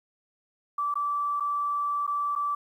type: tone with dropouts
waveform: sine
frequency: 1161 Hz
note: D6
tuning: 20 cents flat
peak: -25 dBFS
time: 0.78-2.55 s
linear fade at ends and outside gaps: 5 ms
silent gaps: 0.941-0.955 / 1.399-1.405 / 2.067-2.076 / 2.353-2.36 s
effects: 10-bit